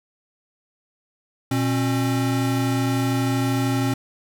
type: tone pair together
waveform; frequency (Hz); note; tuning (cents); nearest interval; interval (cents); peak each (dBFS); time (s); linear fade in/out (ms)
square; 120.5 / 270.2; B2 / C#4; -42 / -44; octave + major second; 1398; -23; 1.51-3.94; 5
effects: none